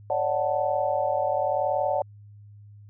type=chord; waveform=sine; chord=D major seventh; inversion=third; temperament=equal with one note detuned; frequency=554.4 / 595.2 / 740 / 880 Hz; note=C#5 / D5 / F#5 / A5; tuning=0 / +23 / 0 / 0 cents; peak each=-28 / -27 / -27 / -30 dBFS; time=0.1-2.02 s; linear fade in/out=2 ms; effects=added 103 Hz sine -45 dBFS peak until 2.89 s